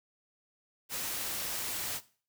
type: noise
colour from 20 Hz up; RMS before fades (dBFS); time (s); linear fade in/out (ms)
white; -36; 0.89-2.01; 50
effects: noise-tail reverb RT60 0.4 s tail -17 dB re dry